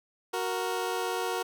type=tone pair together; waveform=20% pulse; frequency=370 / 466.2 Hz; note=F#4 / A#4; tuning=0 / 0 cents; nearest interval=major third; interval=400 cents; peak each=-27 dBFS; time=0.33-1.43 s; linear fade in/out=10 ms; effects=none